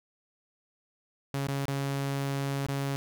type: tone with dropouts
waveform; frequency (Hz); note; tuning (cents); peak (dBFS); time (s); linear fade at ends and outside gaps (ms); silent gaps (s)
sawtooth; 138.59; C#3; 0; -25; 1.34-2.96; 0; 1.471-1.485 / 1.654-1.682 / 2.664-2.686
effects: none